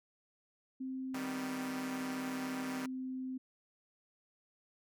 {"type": "tone with pitch glide", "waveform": "sine", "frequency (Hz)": [261.6, 258.9], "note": ["C4", "C4"], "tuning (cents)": [0, -18], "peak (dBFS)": -37, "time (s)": [0.8, 3.38], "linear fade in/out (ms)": 10, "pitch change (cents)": -18, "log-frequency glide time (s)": [1.24, 1.56]}
{"type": "chord", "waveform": "5% pulse", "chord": "Eb augmented", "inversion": "none", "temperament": "equal", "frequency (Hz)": [155.56, 196, 246.9], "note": ["Eb3", "G3", "B3"], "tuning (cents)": [0, 0, 0], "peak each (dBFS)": [-34, -33, -38], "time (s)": [1.14, 2.86], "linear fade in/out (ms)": 2}
{"effects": ["MP3 96 kbps"]}